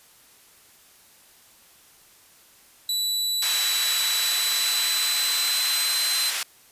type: tone with pitch glide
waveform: sawtooth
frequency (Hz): 3951 to 4060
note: B7 to B7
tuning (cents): 0 to +47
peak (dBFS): -20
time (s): 2.89-6.3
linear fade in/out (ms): 2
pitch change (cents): +47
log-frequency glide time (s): 4.06-5.97
type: band-pass noise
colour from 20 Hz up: pink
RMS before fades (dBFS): -28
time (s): 3.42-6.43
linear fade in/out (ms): 2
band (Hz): 1800 to 12000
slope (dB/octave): 12
effects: white hiss -54 dBFS RMS until 6.71 s + resampled to 32000 Hz